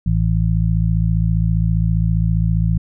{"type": "harmonic tone", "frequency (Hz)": 55, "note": "A1", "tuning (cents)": 0, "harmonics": [1, 2, 3], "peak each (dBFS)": [-18, -18, -18], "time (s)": [0.06, 2.78], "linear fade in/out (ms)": 5, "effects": []}